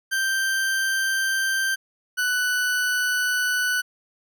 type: tone pair in turn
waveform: 40% pulse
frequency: 1568 / 1488.1 Hz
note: G6 / F#6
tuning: 0 / +9 cents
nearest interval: minor second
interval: 91 cents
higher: first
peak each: -20 / -20 dBFS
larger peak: neither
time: 0.11-1.76 / 2.17-3.82 s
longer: neither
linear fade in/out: 20 ms
effects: none